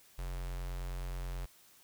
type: tone with notch filter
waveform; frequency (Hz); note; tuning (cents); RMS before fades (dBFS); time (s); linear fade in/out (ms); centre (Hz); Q
square; 44.71; F1; +41; -39; 0.18-1.46; 10; 260; 1.1
effects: white hiss -62 dBFS RMS until 1.83 s